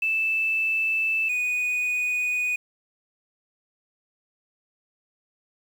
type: tone pair in turn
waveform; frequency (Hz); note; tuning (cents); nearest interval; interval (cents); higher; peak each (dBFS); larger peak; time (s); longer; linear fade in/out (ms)
sine / triangle; 2637 / 2477; E7 / D#7; 0 / -8; minor second; 108; first; -21; neither; 0.02-1.29 / 1.29-2.56; neither; 5
effects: 8-bit